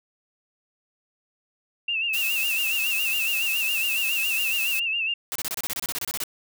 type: tone with vibrato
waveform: sine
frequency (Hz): 2698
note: E7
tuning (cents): +40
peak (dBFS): -23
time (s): 1.88-5.14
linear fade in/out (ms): 5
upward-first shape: sine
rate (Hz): 7.2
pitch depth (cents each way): 82
type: noise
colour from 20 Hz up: blue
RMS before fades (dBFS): -30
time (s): 2.13-4.8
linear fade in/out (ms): 10
type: noise bursts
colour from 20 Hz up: white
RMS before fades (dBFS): -29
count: 15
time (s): 5.32-6.237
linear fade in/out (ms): 0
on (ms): 35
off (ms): 28
effects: none